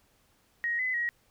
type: tone with pitch steps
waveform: sine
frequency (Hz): 1883 / 2018 / 1898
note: A#6 / B6 / A#6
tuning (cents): +17 / +37 / +31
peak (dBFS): -27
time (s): 0.64-1.09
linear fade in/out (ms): 0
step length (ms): 150
effects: pink hiss -67 dBFS RMS until 1.3 s